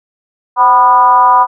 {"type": "tone with frequency modulation", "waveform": "sine", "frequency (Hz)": 987.8, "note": "B5", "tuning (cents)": 0, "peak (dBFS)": -4, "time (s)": [0.56, 1.47], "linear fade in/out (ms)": 50, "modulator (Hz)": 232, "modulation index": 0.83, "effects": []}